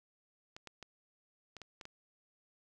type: clicks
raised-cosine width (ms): 0.2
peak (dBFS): -30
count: 7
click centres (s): 0.565 / 0.673 / 0.827 / 1.567 / 1.617 / 1.812 / 1.854
effects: none